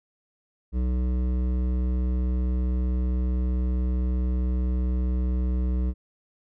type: tone with hard clipping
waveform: sine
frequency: 62.3 Hz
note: B1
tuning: 16 cents sharp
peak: -24 dBFS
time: 0.72-5.94 s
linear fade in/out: 50 ms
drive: 12 dB
effects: none